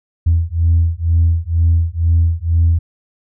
sine beating tone pair, 82.41 / 84.51 Hz, E2 / E2, 0 / +44 cents, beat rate 2.1 Hz, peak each -13 dBFS, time 0.26-2.79 s, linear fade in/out 10 ms, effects tanh soft clip ceiling -5 dBFS

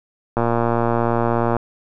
click train, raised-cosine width 1 ms, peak -5 dBFS, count 141, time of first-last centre 0.37-1.567 s, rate 117 Hz, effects none

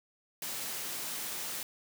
white high-pass noise, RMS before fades -38 dBFS, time 0.42-1.63 s, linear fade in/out 2 ms, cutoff 110 Hz, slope 48 dB/octave, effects none

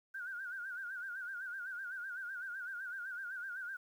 sine tone with vibrato, 1500 Hz, F#6, 23 cents sharp, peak -40 dBFS, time 0.14-3.77 s, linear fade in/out 10 ms, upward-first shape sine, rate 7.9 Hz, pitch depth 110 cents each way, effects 11-bit

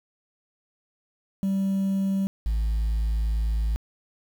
sine tone pair in turn, 194.2 / 54.5 Hz, G3 / A1, -16 / -16 cents, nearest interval octave + minor seventh, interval 2200 cents, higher first, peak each -19 dBFS, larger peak neither, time 1.43-2.27 / 2.46-3.76 s, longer second, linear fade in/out 0 ms, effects tanh soft clip ceiling -21 dBFS + 8-bit

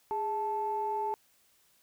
sine tone pair together, 412.5 / 876 Hz, G#4 / A5, -12 / -8 cents, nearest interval octave + minor second, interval 1304 cents, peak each -35 / -30 dBFS, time 0.11-1.14 s, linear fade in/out 0 ms, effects tanh soft clip ceiling -22 dBFS + white hiss -67 dBFS RMS until 1.82 s

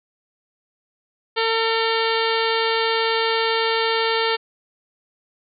harmonic tone with a mistuned harmonic, 451.5 Hz, A4, 45 cents sharp, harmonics 1 / 2 / 3 / 4 / 5 / 6 / 7 / 8 / 9 / 10, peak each -22 / -25 / -27 / -28 / -29 / -30 / -30 / -31 / -32 / -32 dBFS, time 1.36-4.37 s, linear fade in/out 20 ms, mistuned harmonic 6, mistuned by +58 cents, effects none

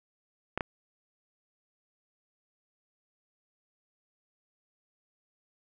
clicks, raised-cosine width 0.5 ms, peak -15 dBFS, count 2, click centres 0.576 / 0.608 s, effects none

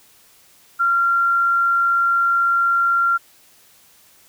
sine tone, 1379 Hz, F6, 22 cents flat, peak -14 dBFS, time 0.79-3.18 s, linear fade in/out 20 ms, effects white hiss -52 dBFS RMS until 4.28 s

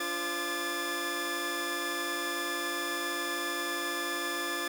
sawtooth tone cluster, 288 / 345.1 / 523 / 1197 / 1733 Hz, D4 / F4 / C5 / D6 / A6, -34 / -21 / -1 / +33 / -27 cents, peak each -39 / -34 / -39 / -34 / -31 dBFS, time 0-4.68 s, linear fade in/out 5 ms, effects none

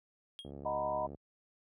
triangle tone with exponential decay, 3255 Hz, G#7, 36 cents flat, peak -39 dBFS, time 0.39-0.51 s, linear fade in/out 0 ms, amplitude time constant 26 ms
click train, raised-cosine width 2 ms, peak -33 dBFS, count 50, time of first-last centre 0.45-1.147 s, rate 70.3 Hz
sine chord, B major seventh, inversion first, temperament equal with one note detuned, 622.3 / 740 / 932.3 / 992.3 Hz, D#5 / F#5 / A#5 / B5, 0 / 0 / 0 / +8 cents, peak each -35 / -40 / -40 / -38 dBFS, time 0.65-1.07 s, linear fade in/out 10 ms
effects high-pass 60 Hz 12 dB/octave

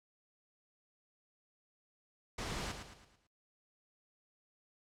pink noise with echo, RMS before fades -40 dBFS, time 2.38-2.72 s, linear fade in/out 5 ms, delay 110 ms, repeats 5, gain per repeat -7 dB, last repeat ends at 3.27 s, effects noise-tail reverb RT60 0.1 s tail -18 dB re dry + low-pass 7000 Hz 12 dB/octave

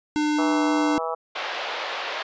square tone, 300.6 Hz, D4, 40 cents sharp, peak -21 dBFS, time 0.16-0.98 s, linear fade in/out 0 ms
harmonic tone, 163.2 Hz, E3, 17 cents flat, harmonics 3 / 4 / 5 / 6 / 7 / 8, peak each -30 / -31 / -32 / -33 / -33 / -34 dBFS, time 0.38-1.15 s, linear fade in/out 10 ms
pink band-pass noise, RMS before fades -30 dBFS, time 1.35-2.23 s, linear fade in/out 10 ms, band 540 to 4000 Hz, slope 24 dB/octave
effects resampled to 16000 Hz

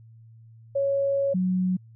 sine tone pair in turn, 554.4 / 184.16 Hz, C#5 / F#3, 0 / -8 cents, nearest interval octave + perfect fifth, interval 1908 cents, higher first, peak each -21 dBFS, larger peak neither, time 0.75-1.34 / 1.34-1.77 s, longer first, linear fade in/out 10 ms, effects added 113 Hz sine -47 dBFS peak until 1.95 s

